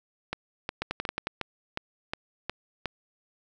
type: two click trains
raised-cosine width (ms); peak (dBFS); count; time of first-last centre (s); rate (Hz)
0.3; -13 / -14; 6 / 8; 0.82-1.27 / 0.33-2.857; 11.1 / 2.77
effects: none